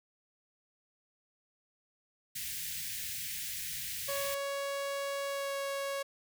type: band-stop noise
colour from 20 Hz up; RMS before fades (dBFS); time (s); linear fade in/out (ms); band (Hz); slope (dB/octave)
white; -39; 2.35-4.35; 10; 190 to 1700; 48
type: tone with pitch glide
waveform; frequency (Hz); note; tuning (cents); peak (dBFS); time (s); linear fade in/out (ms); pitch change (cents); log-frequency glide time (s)
sawtooth; 558 to 554.1; C#5 to C#5; +11 to -1; -30; 4.08-6.03; 10; -12; 5.28-5.56
effects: none